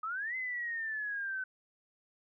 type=exponential two-way sweep; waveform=sine; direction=up then down; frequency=1242 to 2064 to 1510 Hz; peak=-34 dBFS; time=0.03-1.44 s; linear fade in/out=5 ms; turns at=0.36 s; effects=none